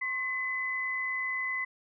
sine tone pair together, 1069 / 2018 Hz, C6 / B6, +37 / +37 cents, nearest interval major seventh, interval 1100 cents, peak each -39 / -30 dBFS, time 0.01-1.65 s, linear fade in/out 10 ms, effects none

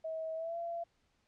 sine tone with pitch glide, 642 to 679.8 Hz, E5 to F5, -46 to -47 cents, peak -36 dBFS, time 0.04-0.84 s, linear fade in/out 10 ms, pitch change +99 cents, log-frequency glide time 0.35-0.57 s, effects pink hiss -75 dBFS RMS until 1.27 s + low-pass 6000 Hz 12 dB/octave

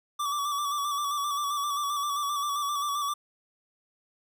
square tone with vibrato, 1156 Hz, D6, 28 cents flat, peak -28 dBFS, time 0.19-3.14 s, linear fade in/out 10 ms, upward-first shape square, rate 7.6 Hz, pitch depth 37 cents each way, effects none

